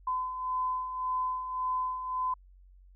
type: beating tone pair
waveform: sine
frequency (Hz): 1016 / 1017.8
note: B5 / C6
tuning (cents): +49 / -48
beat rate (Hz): 1.8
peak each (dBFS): -38 / -30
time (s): 0.07-2.34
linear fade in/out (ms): 5
effects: added 46 Hz sine -53 dBFS peak until 2.95 s